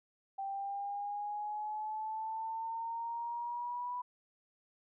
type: exponential sweep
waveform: sine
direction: up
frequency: 781 to 987.8 Hz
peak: -36 dBFS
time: 0.38-4.02 s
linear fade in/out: 10 ms
effects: none